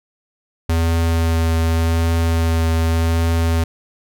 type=tone with vibrato; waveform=square; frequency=82.41 Hz; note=E2; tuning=in tune; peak=-15 dBFS; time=0.69-3.64 s; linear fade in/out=5 ms; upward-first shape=triangle; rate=0.86 Hz; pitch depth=15 cents each way; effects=none